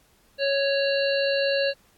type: harmonic tone with a mistuned harmonic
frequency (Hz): 554.4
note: C#5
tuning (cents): 0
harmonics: 1 / 3 / 5 / 7 / 8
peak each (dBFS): -22 / -30 / -31 / -31 / -34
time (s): 0.38-1.74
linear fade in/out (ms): 50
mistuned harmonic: 7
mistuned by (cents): +62
effects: pink hiss -61 dBFS RMS until 1.97 s + AAC 64 kbps